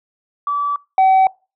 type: tone pair in turn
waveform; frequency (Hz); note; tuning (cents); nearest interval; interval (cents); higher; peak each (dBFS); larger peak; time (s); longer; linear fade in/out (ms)
sine; 1153 / 761.6; D6 / F#5; -32 / +50; perfect fifth; 718; first; -16 / -6; second; 0.47-0.76 / 0.98-1.27; neither; 2
effects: noise-tail reverb RT60 0.3 s tail -25 dB re dry + tanh soft clip ceiling -8 dBFS

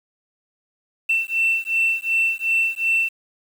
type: beating tone pair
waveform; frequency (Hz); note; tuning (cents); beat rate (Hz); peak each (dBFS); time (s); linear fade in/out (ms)
sine; 2684 / 2686.7; E7 / E7; +31 / +32; 2.7; -20; 1.09-3.09; 10
effects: tanh soft clip ceiling -12 dBFS + 7-bit

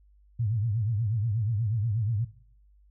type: tone with vibrato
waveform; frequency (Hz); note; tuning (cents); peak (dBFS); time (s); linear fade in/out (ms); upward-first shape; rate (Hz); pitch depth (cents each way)
sine; 109.2; A2; -13; -24; 0.39-2.25; 10; triangle; 8.3; 200
effects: noise-tail reverb RT60 0.6 s tail -18 dB re dry + added 50 Hz sine -56 dBFS peak until 2.9 s

